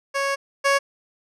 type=tone pair in turn; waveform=15% pulse; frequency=553 / 555.5 Hz; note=C#5 / C#5; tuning=-4 / +4 cents; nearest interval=unison; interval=8 cents; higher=second; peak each=-15 / -10 dBFS; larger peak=second; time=0.14-0.36 / 0.64-0.79 s; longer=first; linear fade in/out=20 ms; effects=low-pass 8000 Hz 12 dB/octave